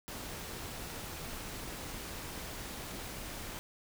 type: noise with amplitude modulation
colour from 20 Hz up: pink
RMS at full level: -41 dBFS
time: 0.08-3.59 s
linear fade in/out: 0 ms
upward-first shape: sine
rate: 267 Hz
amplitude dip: 40%
effects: none